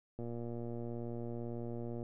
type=click train; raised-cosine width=2 ms; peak=-30 dBFS; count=218; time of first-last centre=0.19-2.029 s; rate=118 Hz; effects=none